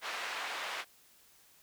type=band-pass noise; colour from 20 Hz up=white; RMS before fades=-39 dBFS; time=0.01-0.85 s; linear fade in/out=50 ms; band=700 to 2400 Hz; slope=12 dB/octave; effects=white hiss -63 dBFS RMS until 1.62 s